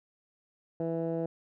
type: tone with low-pass filter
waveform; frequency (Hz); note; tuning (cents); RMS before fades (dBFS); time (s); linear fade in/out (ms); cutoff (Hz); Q
15% pulse; 165.1; E3; +3; -32; 0.8-1.26; 2; 580; 1.8
effects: none